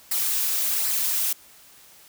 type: noise with flanger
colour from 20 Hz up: blue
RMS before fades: -24 dBFS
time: 0.11-1.33 s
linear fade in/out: 5 ms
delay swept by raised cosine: 0.3 to 5 ms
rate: 1.3 Hz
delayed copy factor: -0.55
effects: white hiss -51 dBFS RMS until 2.08 s